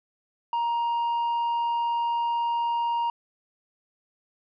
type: tone with tanh clipping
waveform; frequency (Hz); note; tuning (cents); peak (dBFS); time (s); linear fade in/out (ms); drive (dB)
triangle; 939; A#5; +12; -24; 0.53-3.1; 2; 8
effects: none